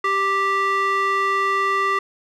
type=tone with band-pass filter; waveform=square; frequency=392 Hz; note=G4; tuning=in tune; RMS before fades=-20 dBFS; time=0.04-1.99 s; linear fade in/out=5 ms; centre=1500 Hz; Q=5.6; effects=none